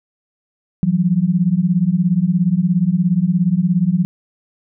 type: beating tone pair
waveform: sine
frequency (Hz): 168 / 185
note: E3 / F#3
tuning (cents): +33 / 0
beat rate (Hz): 17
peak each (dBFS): -16 / -15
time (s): 0.83-4.05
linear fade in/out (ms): 0
effects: none